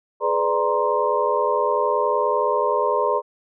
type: tone cluster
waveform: sine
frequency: 420.2 / 499.5 / 590 / 937 / 1051 Hz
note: G#4 / B4 / D5 / A#5 / C6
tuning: +20 / +20 / +8 / +9 / +7 cents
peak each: -24 dBFS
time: 0.2-3.22 s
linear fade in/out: 50 ms
effects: none